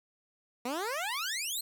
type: exponential sweep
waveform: 15% pulse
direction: up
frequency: 233.1 to 4297 Hz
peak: -26 dBFS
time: 0.65-1.61 s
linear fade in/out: 5 ms
effects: none